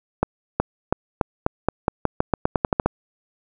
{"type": "accelerating click train", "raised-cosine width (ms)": 1, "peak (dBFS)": -3, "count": 16, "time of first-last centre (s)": [0.23, 2.86], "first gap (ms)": 370, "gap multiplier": 0.88, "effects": []}